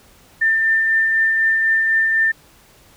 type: tone with tremolo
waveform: sine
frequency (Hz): 1792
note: A6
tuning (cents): +31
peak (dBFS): -12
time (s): 0.41-2.32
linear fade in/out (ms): 10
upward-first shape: triangle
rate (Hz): 4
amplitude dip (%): 30
effects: pink hiss -50 dBFS RMS until 2.96 s